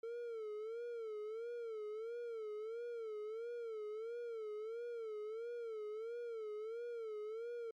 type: tone with vibrato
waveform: triangle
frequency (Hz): 449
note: A4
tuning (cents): +35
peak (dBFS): -40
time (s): 0.03-7.71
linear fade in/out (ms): 5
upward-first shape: sine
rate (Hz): 1.5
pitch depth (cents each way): 110
effects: MP3 64 kbps